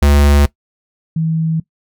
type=tone pair in turn; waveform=square / sine; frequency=71.8 / 161.19 Hz; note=D2 / E3; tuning=-39 / -38 cents; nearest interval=octave + major second; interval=1401 cents; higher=second; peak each=-8 / -13 dBFS; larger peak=first; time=0.02-0.46 / 1.16-1.6 s; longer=neither; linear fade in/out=5 ms; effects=noise-tail reverb RT60 0.1 s tail -19 dB re dry